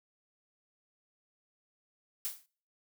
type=noise with exponential decay; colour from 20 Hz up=blue; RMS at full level=-32 dBFS; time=2.25-2.46 s; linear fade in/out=0 ms; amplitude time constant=45 ms; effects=noise-tail reverb RT60 0.5 s tail -26 dB re dry